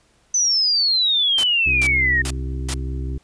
sine exponential sweep, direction down, 6120 to 1825 Hz, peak -15 dBFS, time 0.34-2.22 s, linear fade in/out 5 ms
white noise bursts, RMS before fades -25 dBFS, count 4, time 1.38-2.74 s, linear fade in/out 2 ms, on 55 ms, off 380 ms
harmonic tone, 65.2 Hz, C2, 5 cents flat, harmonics 1 / 2 / 4 / 5 / 6, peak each -24 / -30 / -36 / -38 / -40 dBFS, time 1.66-3.18 s, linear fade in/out 5 ms
effects pink hiss -59 dBFS RMS until 3.23 s + resampled to 22050 Hz

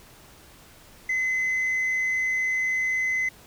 sine tone with tanh clipping, 2039 Hz, C7, 45 cents flat, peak -23 dBFS, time 1.09-3.29 s, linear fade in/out 5 ms, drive 1 dB, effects pink hiss -51 dBFS RMS until 3.46 s

